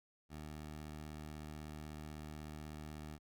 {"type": "tone", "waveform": "15% pulse", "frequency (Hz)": 76.2, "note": "D#2", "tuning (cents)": -36, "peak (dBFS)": -40, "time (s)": [0.29, 3.19], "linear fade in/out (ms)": 50, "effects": []}